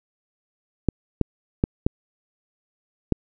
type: clicks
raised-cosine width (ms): 3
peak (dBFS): -5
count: 5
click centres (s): 0.887 / 1.213 / 1.639 / 1.865 / 3.123
effects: none